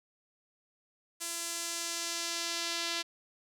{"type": "tone with band-pass filter sweep", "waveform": "sawtooth", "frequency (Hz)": 338.3, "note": "E4", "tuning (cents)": 45, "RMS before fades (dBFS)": -36, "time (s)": [1.2, 3.03], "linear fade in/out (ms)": 20, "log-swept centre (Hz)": [8500, 4200], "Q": 1.3, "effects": []}